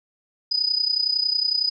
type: tone with amplitude modulation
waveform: sine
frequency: 4978 Hz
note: D#8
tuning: in tune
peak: -16 dBFS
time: 0.51-1.7 s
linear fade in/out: 10 ms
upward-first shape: sine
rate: 30.9 Hz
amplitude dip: 80%
effects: none